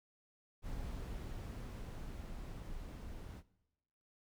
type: noise with level ramp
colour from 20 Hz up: brown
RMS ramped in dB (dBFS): -43 to -48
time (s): 0.62-3.43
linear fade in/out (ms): 50
effects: noise-tail reverb RT60 1.0 s tail -20 dB re dry